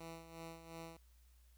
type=tone with tremolo; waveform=10% pulse; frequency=164.81 Hz; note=E3; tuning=in tune; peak=-39 dBFS; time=0-0.97 s; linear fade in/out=5 ms; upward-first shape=sine; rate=2.8 Hz; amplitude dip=65%; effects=added 60 Hz sine -63 dBFS peak until 1.57 s + white hiss -75 dBFS RMS until 1.57 s